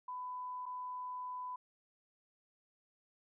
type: tone with dropouts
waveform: sine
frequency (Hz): 1000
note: B5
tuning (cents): +21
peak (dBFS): -40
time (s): 0.08-1.56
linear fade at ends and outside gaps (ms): 5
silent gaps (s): 0.657-0.662
effects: none